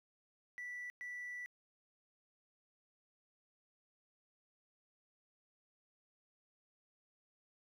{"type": "tone bursts at uneven times", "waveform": "triangle", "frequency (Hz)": 1965, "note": "B6", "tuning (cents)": -9, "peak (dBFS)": -40, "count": 2, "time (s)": [[0.58, 0.9], [1.01, 1.46]], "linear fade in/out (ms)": 0, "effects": ["tanh soft clip ceiling -39 dBFS"]}